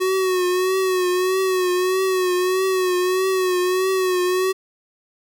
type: tone with vibrato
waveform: square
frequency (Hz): 370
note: F#4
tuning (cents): 0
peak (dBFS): -18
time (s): 0-4.53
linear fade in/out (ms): 20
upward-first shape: triangle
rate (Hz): 1.6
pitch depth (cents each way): 56
effects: none